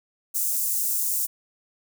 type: high-pass noise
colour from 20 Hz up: white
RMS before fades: -25 dBFS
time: 0.34-1.27 s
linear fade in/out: 20 ms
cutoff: 7000 Hz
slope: 24 dB/octave
effects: none